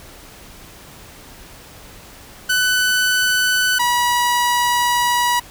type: tone pair in turn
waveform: sawtooth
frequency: 1498 / 968.4 Hz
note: F#6 / B5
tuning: +21 / -34 cents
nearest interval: minor sixth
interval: 755 cents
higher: first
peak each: -11 dBFS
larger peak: neither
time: 2.49-3.79 / 3.79-5.4 s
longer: second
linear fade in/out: 10 ms
effects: pink hiss -41 dBFS RMS until 5.5 s

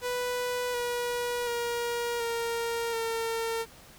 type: tone with pitch steps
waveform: sawtooth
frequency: 493.9 / 484 / 474.3 / 464.8 / 455.5 Hz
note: B4 / B4 / A#4 / A#4 / A#4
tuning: 0 / -35 / +30 / -5 / -40 cents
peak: -25 dBFS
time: 0.01-3.66 s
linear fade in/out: 50 ms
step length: 730 ms
effects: pink hiss -52 dBFS RMS until 3.98 s

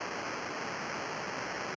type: noise with sample-and-hold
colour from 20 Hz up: white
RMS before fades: -37 dBFS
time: 0-1.75 s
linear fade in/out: 10 ms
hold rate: 3675 Hz
effects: high-pass 150 Hz 12 dB/octave + resampled to 16000 Hz

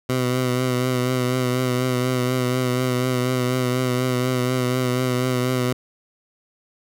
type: tone with vibrato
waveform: 15% pulse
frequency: 126.4 Hz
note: B2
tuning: 41 cents sharp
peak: -13 dBFS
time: 0.09-5.73 s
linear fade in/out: 5 ms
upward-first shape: triangle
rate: 4.1 Hz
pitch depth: 37 cents each way
effects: none

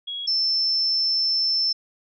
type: tone pair in turn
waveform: sine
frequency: 3322 / 5316 Hz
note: G#7 / E8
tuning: 0 / +14 cents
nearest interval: minor sixth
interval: 814 cents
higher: second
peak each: -28 / -19 dBFS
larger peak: second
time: 0.07-0.27 / 0.27-1.73 s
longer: second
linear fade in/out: 10 ms
effects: none

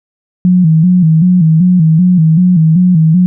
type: tone with vibrato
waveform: sine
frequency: 170 Hz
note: F3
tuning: 46 cents flat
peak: -4 dBFS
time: 0.45-3.26 s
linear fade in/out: 0 ms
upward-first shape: square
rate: 2.6 Hz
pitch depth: 110 cents each way
effects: none

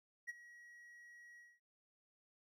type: tone with ADSR envelope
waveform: triangle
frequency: 1910 Hz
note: A#6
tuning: 42 cents sharp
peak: -38 dBFS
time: 0.27-1.6 s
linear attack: 24 ms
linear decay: 24 ms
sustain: -17 dB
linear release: 220 ms
effects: none

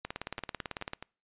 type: two click trains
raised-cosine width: 0.3 ms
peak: -24 / -19 dBFS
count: 4 / 17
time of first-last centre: 0.39-1.026 / 0.05-0.934 s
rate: 4.72 / 18.1 Hz
effects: noise-tail reverb RT60 0.4 s tail -26 dB re dry + resampled to 8000 Hz

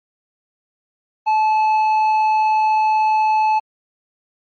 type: tone with tanh clipping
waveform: sine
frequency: 866 Hz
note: A5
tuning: 28 cents flat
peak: -14 dBFS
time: 1.26-3.6 s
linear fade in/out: 20 ms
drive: 6 dB
effects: MP3 32 kbps

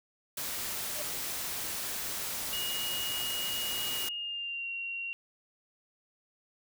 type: noise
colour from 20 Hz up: white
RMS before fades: -36 dBFS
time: 0.37-4.09 s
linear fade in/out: 5 ms
type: tone with exponential growth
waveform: triangle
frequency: 605 Hz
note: D#5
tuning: 49 cents flat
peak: -33 dBFS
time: 0.88-1.02 s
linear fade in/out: 5 ms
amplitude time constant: 30 ms
type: tone with pitch glide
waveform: sine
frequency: 2880 to 2750 Hz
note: F#7 to F7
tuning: -47 to -27 cents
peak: -34 dBFS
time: 2.53-5.13 s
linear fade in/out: 0 ms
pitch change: -80 cents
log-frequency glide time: 3.97-4.69 s
effects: none

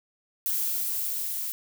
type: noise with level ramp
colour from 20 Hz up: violet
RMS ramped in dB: -27 to -32 dBFS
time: 0.46-1.52 s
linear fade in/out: 0 ms
effects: none

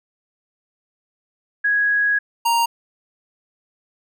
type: tone pair in turn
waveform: sine / square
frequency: 1661.2 / 932.3 Hz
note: G#6 / A#5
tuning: 0 / 0 cents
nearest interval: minor seventh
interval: 1000 cents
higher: first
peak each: -15 / -16 dBFS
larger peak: first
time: 1.64-2.19 / 2.45-2.66 s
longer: first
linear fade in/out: 10 ms
effects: none

